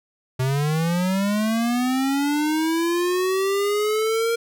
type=linear sweep; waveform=square; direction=up; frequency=126.8 to 466.2 Hz; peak=-20 dBFS; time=0.39-4.36 s; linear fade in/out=10 ms; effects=none